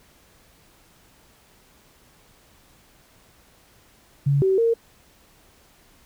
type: tone with pitch steps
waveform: sine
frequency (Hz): 140.8 / 382.1 / 460.3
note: C#3 / G4 / A#4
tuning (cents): +27 / -44 / -22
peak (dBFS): -16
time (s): 4.26-4.74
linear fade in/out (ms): 10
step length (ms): 160
effects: pink hiss -56 dBFS RMS until 6.05 s